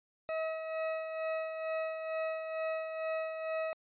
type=tone with tremolo; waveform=40% pulse; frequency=640 Hz; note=D#5; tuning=49 cents sharp; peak=-31 dBFS; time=0.29-3.73 s; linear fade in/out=0 ms; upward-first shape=sine; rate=2.2 Hz; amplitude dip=50%; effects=resampled to 8000 Hz